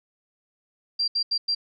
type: tone bursts at uneven times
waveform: sine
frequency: 4736 Hz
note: D8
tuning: 14 cents sharp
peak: -21 dBFS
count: 4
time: 0.99-1.08 / 1.15-1.23 / 1.31-1.38 / 1.48-1.55 s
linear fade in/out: 10 ms
effects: none